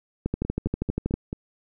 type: two click trains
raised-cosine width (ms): 3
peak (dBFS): -17 / -12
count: 5 / 12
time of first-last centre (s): 0.45-1.329 / 0.26-1.14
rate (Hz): 4.55 / 12.5
effects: none